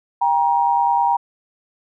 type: tone pair together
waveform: sine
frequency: 795 / 944.6 Hz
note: G5 / A#5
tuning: +24 / +23 cents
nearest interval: minor third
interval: 299 cents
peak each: -18 / -16 dBFS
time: 0.21-1.17 s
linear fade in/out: 10 ms
effects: none